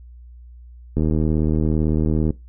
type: click train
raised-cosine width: 3 ms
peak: -8 dBFS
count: 105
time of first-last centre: 0.97-2.305 s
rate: 77.9 Hz
effects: noise-tail reverb RT60 0.2 s tail -20 dB re dry + added 60 Hz sine -39 dBFS peak until 2.48 s